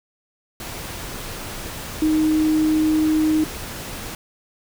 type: tone in noise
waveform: sine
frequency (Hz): 311.1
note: D#4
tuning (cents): 0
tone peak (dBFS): -15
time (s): 2.02-3.44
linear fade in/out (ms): 2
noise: pink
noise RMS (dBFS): -32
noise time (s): 0.6-4.15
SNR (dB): +14
effects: none